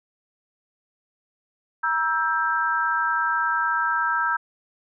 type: chord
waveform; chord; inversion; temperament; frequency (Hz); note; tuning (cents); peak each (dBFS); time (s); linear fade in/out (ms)
sine; E diminished; second; just; 949.3 / 1318.5 / 1582.2; Bb5 / E6 / G6; +31 / 0 / +16; -26 / -24 / -24; 1.83-4.37; 10
effects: none